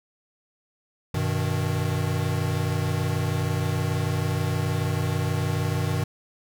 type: chord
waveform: square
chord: G augmented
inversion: none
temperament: equal with one note detuned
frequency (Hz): 96.87 / 123.47 / 155.56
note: G2 / B2 / D#3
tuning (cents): -20 / 0 / 0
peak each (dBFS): -28 / -29 / -28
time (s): 1.14-6.04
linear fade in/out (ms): 5
effects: none